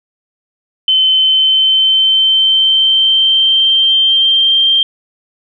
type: tone with pitch glide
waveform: sine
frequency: 3066 to 3167 Hz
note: G7 to G7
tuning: -39 to +17 cents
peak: -7 dBFS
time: 0.88-4.83 s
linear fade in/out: 2 ms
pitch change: +56 cents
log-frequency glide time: 1.12-4.58 s
effects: none